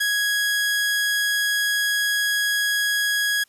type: tone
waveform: sawtooth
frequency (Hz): 1661.2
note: G#6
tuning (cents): 0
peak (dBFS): -16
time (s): 0-3.44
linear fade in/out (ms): 10
effects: white hiss -61 dBFS RMS until 3.48 s + resampled to 32000 Hz